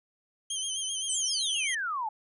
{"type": "tone with vibrato", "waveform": "15% pulse", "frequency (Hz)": 3136, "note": "G7", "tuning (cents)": 0, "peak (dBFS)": -23, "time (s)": [0.5, 1.75], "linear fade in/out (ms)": 5, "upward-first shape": "sine", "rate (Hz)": 7.7, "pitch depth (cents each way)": 63}
{"type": "exponential sweep", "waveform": "sine", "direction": "down", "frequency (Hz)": [8710, 830.6], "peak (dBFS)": -29, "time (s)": [1.09, 2.09], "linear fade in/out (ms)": 5}
{"effects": ["resampled to 24000 Hz"]}